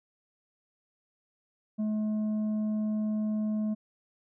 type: tone with tanh clipping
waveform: sine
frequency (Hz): 214.1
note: A3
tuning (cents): -47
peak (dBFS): -28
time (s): 1.78-3.75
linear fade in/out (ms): 20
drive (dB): 5
effects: none